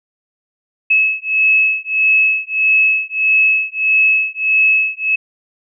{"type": "beating tone pair", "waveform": "sine", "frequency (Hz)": [2585, 2586.6], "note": ["E7", "E7"], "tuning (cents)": [-34, -33], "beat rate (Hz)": 1.6, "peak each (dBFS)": -14, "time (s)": [0.9, 5.16], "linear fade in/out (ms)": 10, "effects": []}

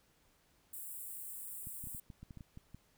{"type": "high-pass noise", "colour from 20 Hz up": "white", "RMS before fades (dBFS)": -46, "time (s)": [0.73, 2], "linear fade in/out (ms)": 5, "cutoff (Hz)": 7700, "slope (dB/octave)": 96}
{"type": "clicks", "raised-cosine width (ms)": 5, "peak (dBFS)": -37, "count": 11, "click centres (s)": [1.671, 1.84, 1.871, 1.948, 2.102, 2.23, 2.308, 2.373, 2.408, 2.574, 2.746]}
{"effects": ["pink hiss -71 dBFS RMS until 2.97 s"]}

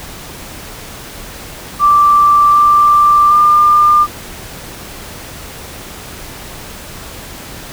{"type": "tone with pitch steps", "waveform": "sine", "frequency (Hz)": [1173, 1180, 1199], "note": ["D6", "D6", "D6"], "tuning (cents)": [-2, 8, 36], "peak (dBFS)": -5, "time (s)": [1.79, 4.07], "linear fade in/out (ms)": 50, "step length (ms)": 760, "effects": ["pink hiss -30 dBFS RMS until 7.72 s"]}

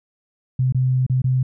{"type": "tone with dropouts", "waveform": "sine", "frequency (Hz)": 128.7, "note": "C3", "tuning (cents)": -28, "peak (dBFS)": -15, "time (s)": [0.59, 1.43], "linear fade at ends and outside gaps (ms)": 5, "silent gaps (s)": [[0.724, 0.746], [1.065, 1.097], [1.219, 1.242]], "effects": []}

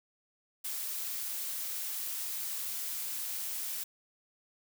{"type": "noise", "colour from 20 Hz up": "blue", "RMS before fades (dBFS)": -37, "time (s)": [0.64, 3.84], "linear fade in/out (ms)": 10, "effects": []}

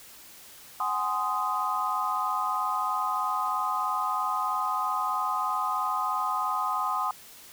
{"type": "chord", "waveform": "sine", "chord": "Ab dominant seventh", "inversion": "third", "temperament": "just", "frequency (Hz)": [747.5, 830.6, 1038.3, 1245.9], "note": ["Gb5", "Ab5", "C6", "Eb6"], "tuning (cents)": [17, 0, -14, 2], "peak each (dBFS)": [-34, -33, -30, -29], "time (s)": [0.8, 7.11], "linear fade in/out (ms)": 2, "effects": ["white hiss -49 dBFS RMS until 7.52 s"]}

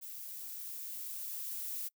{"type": "noise with level ramp", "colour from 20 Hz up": "violet", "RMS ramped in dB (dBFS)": [-46, -39], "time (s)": [0.01, 1.89], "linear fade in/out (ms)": 20, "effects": ["noise-tail reverb RT60 0.1 s tail -25 dB re dry"]}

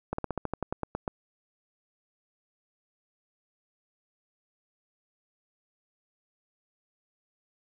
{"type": "slowing click train", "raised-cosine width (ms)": 1, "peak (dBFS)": -16, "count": 12, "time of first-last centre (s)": [0.13, 1.078], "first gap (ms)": 54, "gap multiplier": 1.09, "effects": []}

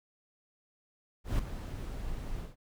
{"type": "noise with ADSR envelope", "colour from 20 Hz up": "brown", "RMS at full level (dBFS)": -27, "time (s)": [1.24, 2.56], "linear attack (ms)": 150, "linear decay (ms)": 4, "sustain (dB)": -11, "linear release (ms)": 160, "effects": []}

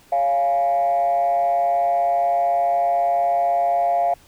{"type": "tone with frequency modulation", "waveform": "sine", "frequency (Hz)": 696, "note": "F5", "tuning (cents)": -6, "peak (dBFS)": -15, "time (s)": [0.12, 4.14], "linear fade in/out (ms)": 5, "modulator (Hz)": 138, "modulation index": 0.59, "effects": ["tanh soft clip ceiling -12 dBFS", "pink hiss -52 dBFS RMS until 4.27 s"]}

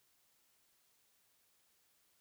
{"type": "silence", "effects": ["white hiss -74 dBFS RMS until 2.2 s"]}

